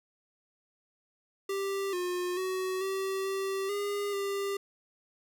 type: tone with pitch steps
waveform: square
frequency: 392.7 / 358.1 / 373.9 / 385.1 / 387.8 / 406.9 / 397.6 Hz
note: G4 / F4 / F#4 / G4 / G4 / G#4 / G4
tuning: +3 / +43 / +18 / -31 / -19 / -35 / +25 cents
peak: -31 dBFS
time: 1.49-4.57 s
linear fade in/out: 5 ms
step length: 440 ms
effects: none